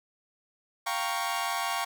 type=chord; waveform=sawtooth; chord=G half-diminished seventh; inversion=third; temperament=equal; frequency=698.5 / 784 / 932.3 / 1108.7 Hz; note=F5 / G5 / Bb5 / Db6; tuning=0 / 0 / 0 / 0 cents; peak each=-31 / -31 / -31 / -29 dBFS; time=0.86-1.85 s; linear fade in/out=10 ms; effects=none